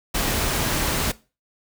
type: noise with amplitude modulation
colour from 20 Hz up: pink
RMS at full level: -22 dBFS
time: 0.14-1.12 s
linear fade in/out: 10 ms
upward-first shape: sine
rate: 288 Hz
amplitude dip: 25%
effects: noise-tail reverb RT60 0.3 s tail -19 dB re dry